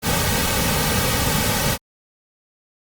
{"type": "noise with comb filter", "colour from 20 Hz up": "pink", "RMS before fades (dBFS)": -20, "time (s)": [0.02, 1.78], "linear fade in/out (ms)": 50, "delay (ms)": 2.9, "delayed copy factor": -0.7, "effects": ["Opus 48 kbps"]}